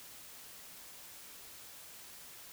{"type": "silence", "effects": ["white hiss -52 dBFS RMS until 2.52 s"]}